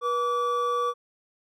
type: tone pair together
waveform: triangle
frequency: 484.7 / 1153.5 Hz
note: B4 / D6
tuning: -32 / -31 cents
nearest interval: octave + minor third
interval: 1501 cents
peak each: -26 / -23 dBFS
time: 0.01-0.94 s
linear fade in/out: 50 ms
effects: none